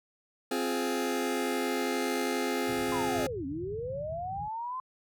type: chord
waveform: sawtooth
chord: F minor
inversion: second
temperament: just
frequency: 261.9 / 349.2 / 419.1 Hz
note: C4 / F4 / Ab4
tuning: +2 / 0 / +16 cents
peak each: -28 / -30 / -29 dBFS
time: 0.51-3.27 s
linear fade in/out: 5 ms
type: low-pass noise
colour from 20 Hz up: white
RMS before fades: -41 dBFS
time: 2.67-4.49 s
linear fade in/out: 20 ms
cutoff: 160 Hz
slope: 48 dB/octave
type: linear two-way sweep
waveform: sine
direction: down then up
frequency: 1046.5 to 260 to 1046.5 Hz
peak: -33 dBFS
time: 2.92-4.8 s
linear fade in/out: 2 ms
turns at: 3.46 s
effects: high-pass 80 Hz 12 dB/octave